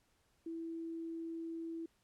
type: tone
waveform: sine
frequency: 329.6 Hz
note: E4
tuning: in tune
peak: -40 dBFS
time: 0.46-1.86 s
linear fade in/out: 5 ms
effects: pink hiss -75 dBFS RMS until 2.03 s + low-pass 12000 Hz 12 dB/octave